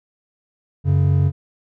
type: tone pair together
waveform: triangle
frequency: 93.44 / 140 Hz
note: F#2 / C#3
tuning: +18 / +18 cents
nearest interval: perfect fifth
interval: 700 cents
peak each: -14 dBFS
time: 0.84-1.32 s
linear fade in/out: 50 ms
effects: none